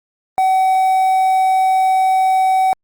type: tone with quantisation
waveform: triangle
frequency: 757 Hz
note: F#5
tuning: 39 cents sharp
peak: -9 dBFS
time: 0.38-2.73 s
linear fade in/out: 0 ms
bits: 6
effects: Opus 32 kbps